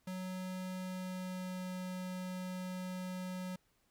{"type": "tone with pitch glide", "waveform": "square", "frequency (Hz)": [185, 183.72], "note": ["F#3", "F#3"], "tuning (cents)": [0, -12], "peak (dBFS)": -40, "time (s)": [0.07, 3.56], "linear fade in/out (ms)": 5, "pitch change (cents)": -12, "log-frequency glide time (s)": [0.77, 1.71], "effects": ["pink hiss -75 dBFS RMS until 3.9 s"]}